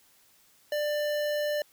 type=tone with notch filter; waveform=square; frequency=593 Hz; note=D5; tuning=17 cents sharp; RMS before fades=-29 dBFS; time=0.72-1.62 s; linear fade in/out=2 ms; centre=8400 Hz; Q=1.4; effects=white hiss -62 dBFS RMS until 1.72 s